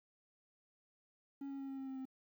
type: tone with pitch steps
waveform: triangle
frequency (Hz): 277.2 / 274.8 / 272.4 / 270.1 / 267.8 / 265.4 / 263.2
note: C#4 / C#4 / C#4 / C#4 / C4 / C4 / C4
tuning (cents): 0 / -15 / -30 / -45 / +40 / +25 / +10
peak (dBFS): -40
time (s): 1.41-2.054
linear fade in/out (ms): 5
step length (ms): 92
effects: 12-bit